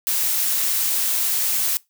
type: noise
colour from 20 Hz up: blue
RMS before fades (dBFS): -21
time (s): 0.07-1.77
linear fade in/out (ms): 0
effects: noise-tail reverb RT60 0.2 s tail -22 dB re dry